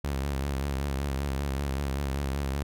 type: tone with vibrato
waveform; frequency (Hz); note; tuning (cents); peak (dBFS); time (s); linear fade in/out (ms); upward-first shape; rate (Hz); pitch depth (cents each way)
sawtooth; 69.1; C#2; -5; -24; 0.04-2.63; 5; sine; 5.2; 68
effects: none